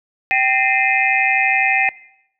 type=tone cluster; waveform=sine; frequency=775 / 1827 / 2078 / 2426 / 2558 Hz; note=G5 / A#6 / C7 / D#7 / D#7; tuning=-20 / -35 / -12 / -44 / +47 cents; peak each=-20 dBFS; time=0.31-1.89 s; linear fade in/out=0 ms; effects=noise-tail reverb RT60 0.8 s tail -21 dB re dry